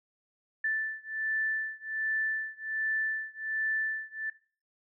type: beating tone pair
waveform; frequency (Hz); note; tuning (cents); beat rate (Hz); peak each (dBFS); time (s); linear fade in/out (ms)
sine; 1760 / 1761.3; A6 / A6; 0 / +1; 1.3; -32 / -33; 0.64-4.3; 5
effects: noise-tail reverb RT60 0.4 s tail -18 dB re dry